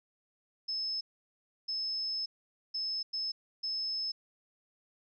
sine tone bursts at uneven times, 5220 Hz, E8, 18 cents flat, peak -32 dBFS, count 5, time 0.68-1.01 / 1.68-2.26 / 2.74-3.03 / 3.13-3.32 / 3.63-4.12 s, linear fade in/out 10 ms, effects none

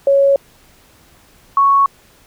sine tone pair in turn, 554.4 / 1108.8 Hz, C#5 / C#6, 0 / 0 cents, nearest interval octave, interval 1200 cents, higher second, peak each -8 dBFS, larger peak neither, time 0.07-0.36 / 1.57-1.86 s, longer neither, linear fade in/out 2 ms, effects pink hiss -49 dBFS RMS until 2.26 s

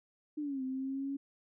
sine exponential two-way sweep, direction down then up, 306.1 to 259 to 278.8 Hz, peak -34 dBFS, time 0.37-1.17 s, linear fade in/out 10 ms, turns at 0.63 s, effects none

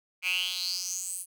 10% pulse tone with high-pass filter sweep, 182.3 Hz, F#3, 25 cents flat, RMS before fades -32 dBFS, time 0.22-1.26 s, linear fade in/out 50 ms, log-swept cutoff 2300 to 10000 Hz, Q 7.2, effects none

